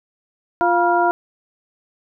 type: harmonic tone with a mistuned harmonic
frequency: 349.2 Hz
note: F4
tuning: in tune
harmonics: 1 / 2 / 3 / 4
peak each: -20 / -17 / -19 / -22 dBFS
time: 0.61-1.11 s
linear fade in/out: 0 ms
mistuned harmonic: 3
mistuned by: -140 cents
effects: none